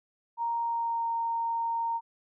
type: tone with pitch glide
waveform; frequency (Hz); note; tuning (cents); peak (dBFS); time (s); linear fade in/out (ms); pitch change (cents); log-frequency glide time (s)
sine; 932.3 to 923.2; A#5 to A#5; 0 to -17; -27; 0.37-2.01; 50; -17; 0.62-1.09
effects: none